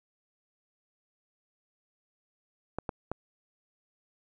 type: clicks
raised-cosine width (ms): 1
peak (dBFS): -18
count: 3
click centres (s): 2.786 / 2.892 / 3.116
effects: none